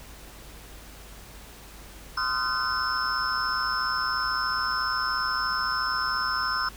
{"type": "tone cluster", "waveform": "sine", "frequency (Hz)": [1036, 1247, 1381, 1504, 5260], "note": ["C6", "D#6", "F6", "F#6", "E8"], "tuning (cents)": [-17, 3, -20, 28, -5], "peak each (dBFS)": -31, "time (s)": [2.17, 6.69], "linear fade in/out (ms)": 5, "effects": ["added 50 Hz sine -46 dBFS peak until 6.76 s", "pink hiss -47 dBFS RMS until 6.76 s"]}